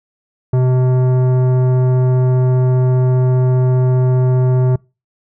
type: tone with tanh clipping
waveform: sine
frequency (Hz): 127.5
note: C3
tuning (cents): -44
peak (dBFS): -12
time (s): 0.53-4.76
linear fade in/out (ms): 5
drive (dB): 14
effects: noise-tail reverb RT60 0.3 s tail -26 dB re dry